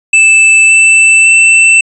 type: tone with pitch steps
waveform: square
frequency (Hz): 2637 / 2654 / 2671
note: E7 / E7 / E7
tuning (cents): 0 / +11 / +22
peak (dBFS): -3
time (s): 0.13-1.81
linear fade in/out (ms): 5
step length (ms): 560
effects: resampled to 22050 Hz